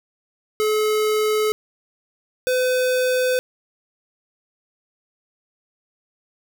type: tone pair in turn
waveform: square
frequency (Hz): 428.8 / 506.6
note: A4 / B4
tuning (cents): -45 / +44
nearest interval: minor third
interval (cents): 289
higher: second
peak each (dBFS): -18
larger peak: neither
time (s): 0.6-1.52 / 2.47-3.39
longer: neither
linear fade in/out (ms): 0
effects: 10-bit